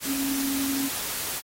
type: tone in noise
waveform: sine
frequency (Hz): 273.8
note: C#4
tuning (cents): -21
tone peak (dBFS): -26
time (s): 0.05-0.9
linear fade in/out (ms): 50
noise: white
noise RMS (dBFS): -31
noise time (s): 0-1.42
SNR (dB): +2
effects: AAC 48 kbps